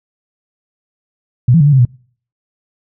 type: tone with pitch steps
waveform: sine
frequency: 122.9 / 166.7 / 143 / 146.8 / 133 / 122.1 Hz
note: B2 / E3 / D3 / D3 / C3 / B2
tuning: -8 / +20 / -46 / 0 / +29 / -19 cents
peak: -5 dBFS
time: 1.48-1.852 s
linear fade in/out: 5 ms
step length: 62 ms
effects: noise-tail reverb RT60 0.5 s tail -25 dB re dry